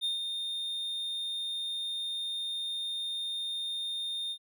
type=tone with ADSR envelope; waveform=triangle; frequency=3647 Hz; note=A#7; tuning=39 cents flat; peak=-26 dBFS; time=0.01-4.38 s; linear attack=35 ms; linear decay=140 ms; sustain=-5 dB; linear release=69 ms; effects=none